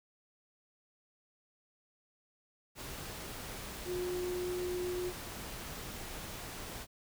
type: tone in noise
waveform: sine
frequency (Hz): 359.6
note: F#4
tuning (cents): -49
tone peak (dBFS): -34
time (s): 3.85-5.13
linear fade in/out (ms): 50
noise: pink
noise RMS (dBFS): -44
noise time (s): 2.75-6.87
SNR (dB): +7
effects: none